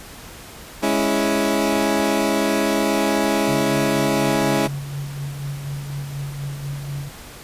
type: chord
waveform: 20% pulse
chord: C# minor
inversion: second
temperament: equal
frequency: 207.7 / 277.2 / 329.6 Hz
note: G#3 / C#4 / E4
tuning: 0 / 0 / 0 cents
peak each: -17 dBFS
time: 0.82-4.68 s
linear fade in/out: 20 ms
type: tone with tremolo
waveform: sine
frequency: 140.9 Hz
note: C#3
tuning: 29 cents sharp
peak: -24 dBFS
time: 3.47-7.1 s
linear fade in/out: 20 ms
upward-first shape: sine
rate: 4.1 Hz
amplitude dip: 45%
effects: pink hiss -39 dBFS RMS until 7.43 s + resampled to 32000 Hz